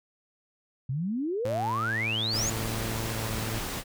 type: exponential sweep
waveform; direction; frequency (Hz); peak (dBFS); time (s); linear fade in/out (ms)
sine; up; 123.47 to 7040; -27; 0.89-2.5; 5
type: tone with vibrato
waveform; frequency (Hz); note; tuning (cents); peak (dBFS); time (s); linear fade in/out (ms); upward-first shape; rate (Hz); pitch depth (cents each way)
sawtooth; 111.4; A2; +22; -28; 1.45-3.59; 0; triangle; 0.89; 20
type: noise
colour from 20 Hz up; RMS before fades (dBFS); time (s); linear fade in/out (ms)
pink; -34; 2.31-3.84; 50
effects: none